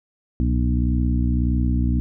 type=harmonic tone with a mistuned harmonic; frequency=61.74 Hz; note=B1; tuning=in tune; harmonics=1 / 2 / 3 / 4 / 5; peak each=-19 / -25 / -27 / -25 / -30 dBFS; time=0.4-2 s; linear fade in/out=0 ms; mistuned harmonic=1; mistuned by=+130 cents; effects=none